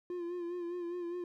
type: tone with vibrato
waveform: triangle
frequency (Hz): 349.2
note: F4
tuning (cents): 0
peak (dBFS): -34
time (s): 0.1-1.24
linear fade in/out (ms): 2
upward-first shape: sine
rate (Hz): 4.9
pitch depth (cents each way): 43
effects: none